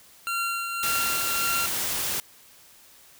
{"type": "tone with tremolo", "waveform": "25% pulse", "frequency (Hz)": 1377, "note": "F6", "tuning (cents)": -25, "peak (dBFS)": -21, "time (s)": [0.27, 1.66], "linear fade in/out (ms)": 0, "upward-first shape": "triangle", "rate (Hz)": 1.8, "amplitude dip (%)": 45}
{"type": "noise", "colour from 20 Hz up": "white", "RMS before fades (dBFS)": -28, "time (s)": [0.83, 2.2], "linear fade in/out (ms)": 0}
{"effects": ["white hiss -53 dBFS RMS until 3.19 s"]}